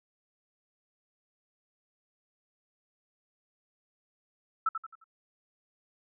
sine tone with echo, 1318.5 Hz, E6, in tune, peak -23 dBFS, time 4.66-4.69 s, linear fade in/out 5 ms, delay 88 ms, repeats 4, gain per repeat -8 dB, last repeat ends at 5.042 s, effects none

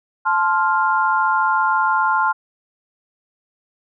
sine chord, F major, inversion first, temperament just, 873.1 / 1047.7 / 1396.9 Hz, A5 / C6 / F6, -14 / +2 / 0 cents, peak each -19 dBFS, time 0.25-2.33 s, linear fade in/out 20 ms, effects none

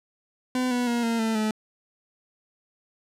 40% pulse tone with pitch steps, 253.3 / 245.4 / 237.7 / 230.3 / 223.1 / 216.1 Hz, B3 / B3 / A#3 / A#3 / A3 / A3, +44 / -11 / +34 / -21 / +24 / -31 cents, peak -22 dBFS, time 0.55-1.51 s, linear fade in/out 2 ms, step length 160 ms, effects low-pass 11000 Hz 12 dB/octave

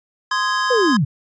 square chord, Ab major, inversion first, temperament just, 1038.3 / 1245.9 / 1661.2 Hz, C6 / Eb6 / Ab6, -14 / +2 / 0 cents, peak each -21 / -27 / -22 dBFS, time 0.31-0.97 s, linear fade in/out 5 ms
sine linear sweep, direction down, 523 to 117.4 Hz, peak -14 dBFS, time 0.7-1.05 s, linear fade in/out 10 ms
effects resampled to 16000 Hz

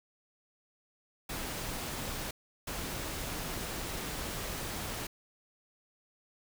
pink noise bursts at uneven times, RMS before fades -38 dBFS, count 2, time 1.29-2.31 / 2.67-5.07 s, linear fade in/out 5 ms, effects none

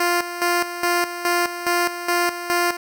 10% pulse tone with tremolo, 349.2 Hz, F4, in tune, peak -9 dBFS, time 0-2.77 s, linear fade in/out 5 ms, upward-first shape square, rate 2.4 Hz, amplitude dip 70%, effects none

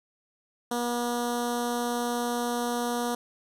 10% pulse tone with notch filter, 240.3 Hz, B3, 47 cents flat, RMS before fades -29 dBFS, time 0.71-3.15 s, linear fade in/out 5 ms, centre 2200 Hz, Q 0.75, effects resampled to 32000 Hz + 9-bit

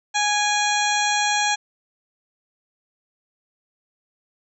harmonic tone with a mistuned harmonic, 830.6 Hz, G#5, in tune, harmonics 1 / 2 / 3 / 4 / 5 / 7 / 8 / 9, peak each -22 / -25 / -27 / -28 / -29 / -30 / -31 / -32 dBFS, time 0.14-1.56 s, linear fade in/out 20 ms, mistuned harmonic 3, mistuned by -31 cents, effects none

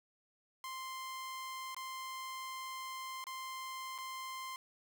sawtooth tone with dropouts, 1046.5 Hz, C6, in tune, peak -38 dBFS, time 0.64-4.56 s, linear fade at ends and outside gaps 1 ms, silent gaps 1.746-1.765 / 3.241-3.268 / 3.98-3.985 s, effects none

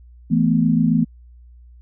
sine chord, E suspended fourth, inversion none, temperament just, 164.81 / 219.8 / 247.2 Hz, E3 / A3 / B3, 0 / -2 / +2 cents, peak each -18 dBFS, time 0.3-1.05 s, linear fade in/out 20 ms, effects added 60 Hz sine -42 dBFS peak until 1.81 s

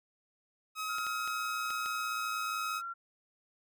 sawtooth tone, 1273 Hz, D#6, 39 cents sharp, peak -31 dBFS, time 0.75-2.82 s, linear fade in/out 50 ms
sine tone with pitch glide, 1393 to 1371.4 Hz, F6 to F6, -5 to -32 cents, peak -37 dBFS, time 0.88-2.94 s, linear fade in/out 20 ms, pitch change -27 cents, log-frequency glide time 2-2.69 s
clicks, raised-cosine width 0.2 ms, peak -27 dBFS, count 5, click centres 0.984 / 1.067 / 1.276 / 1.705 / 1.86 s
effects none

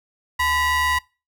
square ring-modulated tone, 468.8 Hz, A#4, 10 cents sharp, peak -16 dBFS, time 0.39-0.99 s, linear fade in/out 10 ms, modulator 1480 Hz, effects noise-tail reverb RT60 0.3 s tail -24 dB re dry

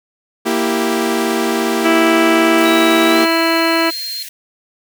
sawtooth chord, E diminished, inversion second, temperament equal, 233.1 / 329.6 / 392 Hz, Bb3 / E4 / G4, 0 / 0 / 0 cents, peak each -15 dBFS, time 0.45-3.26 s, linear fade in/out 20 ms
harmonic tone, 329.6 Hz, E4, in tune, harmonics 1 / 2 / 3 / 4 / 5 / 6 / 7 / 8 / 9, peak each -16 / -19 / -21 / -22 / -23 / -24 / -24 / -25 / -26 dBFS, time 1.84-3.91 s, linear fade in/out 20 ms
white high-pass noise, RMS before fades -31 dBFS, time 2.58-4.29 s, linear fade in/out 5 ms, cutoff 1600 Hz, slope 96 dB/octave
sine tone with pitch glide, 3849 to 4197 Hz, B7 to C8, -45 to +5 cents, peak -22 dBFS, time 2.65-4.23 s, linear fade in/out 5 ms, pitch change +150 cents, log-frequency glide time 3.08-3.23 s
effects none

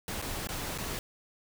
pink noise with dropouts, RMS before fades -36 dBFS, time 0.08-0.99 s, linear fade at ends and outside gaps 1 ms, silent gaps 0.217-0.223 / 0.472-0.489 / 0.778-0.784 s, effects none

